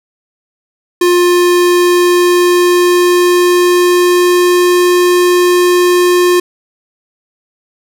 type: tone with pitch glide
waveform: square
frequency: 353.7 to 356.2 Hz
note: F4 to F4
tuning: +22 to +34 cents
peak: -7 dBFS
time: 1.01-6.4 s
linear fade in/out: 5 ms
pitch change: +12 cents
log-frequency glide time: 1.69-4.82 s
effects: none